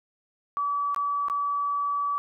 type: tone with dropouts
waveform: sine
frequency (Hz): 1147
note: D6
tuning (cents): -41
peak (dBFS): -24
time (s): 0.57-2.18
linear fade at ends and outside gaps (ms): 0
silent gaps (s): 0.946-0.962 / 1.284-1.299
effects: none